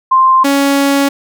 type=tone pair in turn; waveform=sine / sawtooth; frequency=1048 / 278.9 Hz; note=C6 / C#4; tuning=+2 / +11 cents; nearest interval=octave + major seventh; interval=2291 cents; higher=first; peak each=-5 dBFS; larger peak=neither; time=0.11-0.44 / 0.44-1.09 s; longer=second; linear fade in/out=10 ms; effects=none